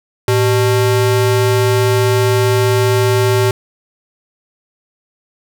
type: ring-modulated tone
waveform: square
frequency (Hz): 247.6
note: B3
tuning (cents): +5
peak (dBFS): -8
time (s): 0.28-3.51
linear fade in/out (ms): 2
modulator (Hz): 137
effects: none